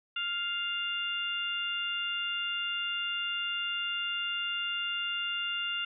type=harmonic tone; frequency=700 Hz; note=F5; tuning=4 cents sharp; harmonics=2 / 3 / 4 / 5; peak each=-36 / -44 / -32 / -43 dBFS; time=0.16-5.85 s; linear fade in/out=5 ms; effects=none